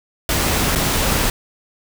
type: noise with dropouts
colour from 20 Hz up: pink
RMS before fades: -18 dBFS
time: 0.29-1.3 s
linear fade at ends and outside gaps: 2 ms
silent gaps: 0.752-0.757 s
effects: none